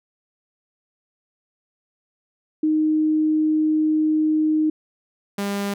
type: tone pair in turn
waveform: sine / sawtooth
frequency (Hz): 310 / 200.8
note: D#4 / G3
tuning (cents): -6 / +42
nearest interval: minor sixth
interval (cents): 752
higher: first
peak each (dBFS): -16 / -19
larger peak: first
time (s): 2.63-4.7 / 5.38-5.74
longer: first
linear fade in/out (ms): 5
effects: none